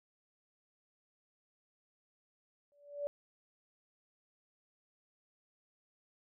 sine tone with exponential growth, 577 Hz, D5, 31 cents flat, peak -31 dBFS, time 2.72-3.07 s, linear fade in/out 0 ms, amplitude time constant 76 ms, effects none

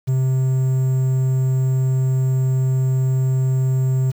triangle tone with quantisation, 130.81 Hz, C3, in tune, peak -13 dBFS, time 0.07-4.12 s, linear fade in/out 20 ms, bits 7, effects none

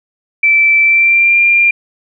sine tone with pitch glide, 2327 to 2391 Hz, D7 to D7, -17 to +30 cents, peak -6 dBFS, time 0.43-1.71 s, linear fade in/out 5 ms, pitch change +47 cents, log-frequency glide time 0.82-1.39 s, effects none

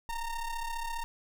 square ring-modulated tone, 456.6 Hz, A#4, 36 cents flat, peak -31 dBFS, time 0.09-1.04 s, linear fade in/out 0 ms, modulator 474 Hz, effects none

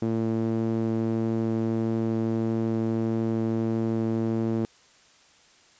sawtooth tone with band-pass filter, 112.7 Hz, A2, 42 cents sharp, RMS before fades -26 dBFS, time 0.02-4.65 s, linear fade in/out 0 ms, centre 290 Hz, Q 1.8, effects white hiss -57 dBFS RMS until 5.79 s + resampled to 16000 Hz

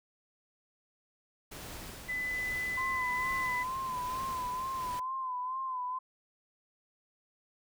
pink noise with tremolo, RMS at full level -44 dBFS, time 1.51-5 s, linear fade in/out 10 ms, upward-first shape sine, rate 1.2 Hz, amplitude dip 35%
sine tone, 2004 Hz, B6, 25 cents sharp, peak -32 dBFS, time 2.08-3.64 s, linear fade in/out 20 ms
sine tone with vibrato, 1026 Hz, C6, 34 cents flat, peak -33 dBFS, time 2.77-5.99 s, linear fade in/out 10 ms, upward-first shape sine, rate 2.2 Hz, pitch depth 58 cents each way
effects none

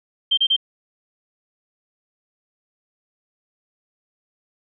sine tone bursts, 3154 Hz, G7, 10 cents sharp, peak -14 dBFS, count 3, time 0.31-0.565 s, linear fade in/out 10 ms, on 65 ms, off 30 ms, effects none

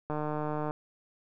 click train, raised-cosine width 1 ms, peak -20 dBFS, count 93, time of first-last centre 0.1-0.709 s, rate 151 Hz, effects none

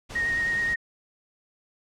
pink noise, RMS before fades -38 dBFS, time 0.09-0.75 s, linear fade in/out 20 ms
sine tone with vibrato, 1864.7 Hz, A#6, in tune, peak -23 dBFS, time 0.15-0.76 s, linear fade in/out 10 ms, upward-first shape sine, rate 9.4 Hz, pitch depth 16 cents each way
effects low-pass 7000 Hz 12 dB/octave

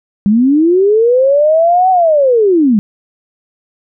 sine linear two-way sweep, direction up then down, 194.8 to 759 to 194.8 Hz, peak -6 dBFS, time 0.26-2.79 s, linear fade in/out 0 ms, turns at 1.9 s, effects none

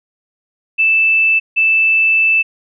sine tone pair in turn, 2640 / 2640 Hz, E7 / E7, +2 / +2 cents, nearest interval unison, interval 0 cents, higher neither, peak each -9 dBFS, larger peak neither, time 0.78-1.4 / 1.56-2.43 s, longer second, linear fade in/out 20 ms, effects none

